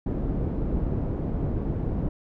pink low-pass noise, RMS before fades -27 dBFS, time 0.06-2.09 s, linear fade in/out 5 ms, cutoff 370 Hz, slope 12 dB/octave, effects none

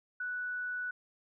sine tone, 1480 Hz, F#6, in tune, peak -34 dBFS, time 0.2-0.91 s, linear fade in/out 5 ms, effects none

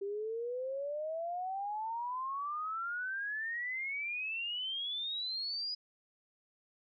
sine exponential sweep, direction up, 392 to 4978 Hz, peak -35 dBFS, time 0.01-5.75 s, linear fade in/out 10 ms, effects none

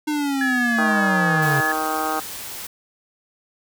square linear sweep, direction down, 305.5 to 134.8 Hz, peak -21 dBFS, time 0.07-1.61 s, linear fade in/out 10 ms
sine tone, 1699 Hz, G#6, 39 cents sharp, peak -20 dBFS, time 0.41-1.72 s, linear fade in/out 2 ms
harmonic tone, 156.5 Hz, D#3, 10 cents sharp, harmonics 2 / 3 / 4 / 5 / 6 / 7 / 8 / 9 / 10, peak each -30 / -32 / -33 / -25 / -35 / -32 / -27 / -35 / -35 dBFS, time 0.78-2.2 s, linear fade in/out 5 ms
white noise, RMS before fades -33 dBFS, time 1.42-2.67 s, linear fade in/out 5 ms
effects none

